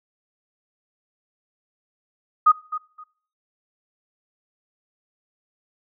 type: tone with echo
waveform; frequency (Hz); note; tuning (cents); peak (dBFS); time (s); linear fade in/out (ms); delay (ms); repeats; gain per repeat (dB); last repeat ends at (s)
sine; 1244.5; D#6; 0; -10; 2.46-2.52; 10; 260; 2; -14; 3.04
effects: noise-tail reverb RT60 0.5 s tail -22 dB re dry